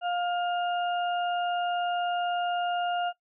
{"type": "harmonic tone", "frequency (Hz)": 706, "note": "F5", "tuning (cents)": 19, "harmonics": [1, 2, 4], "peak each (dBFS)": [-27, -35, -38], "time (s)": [0.01, 3.13], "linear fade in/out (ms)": 50, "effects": ["noise-tail reverb RT60 0.1 s tail -18 dB re dry"]}